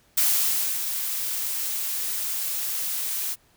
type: noise with ADSR envelope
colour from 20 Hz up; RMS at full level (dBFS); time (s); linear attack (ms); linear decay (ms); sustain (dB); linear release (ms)
blue; -20; 0.17-3.36; 9; 600; -8; 40
effects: pink hiss -61 dBFS RMS until 3.56 s